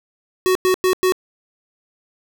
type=tone bursts; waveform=square; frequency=371.2 Hz; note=F#4; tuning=6 cents sharp; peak=-14 dBFS; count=4; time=0.46-1.122 s; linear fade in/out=0 ms; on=92 ms; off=98 ms; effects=none